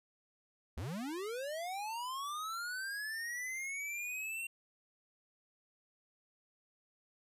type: linear sweep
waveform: square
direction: up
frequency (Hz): 63.4 to 2746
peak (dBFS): -39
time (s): 0.77-4.47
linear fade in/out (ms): 5
effects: resampled to 32000 Hz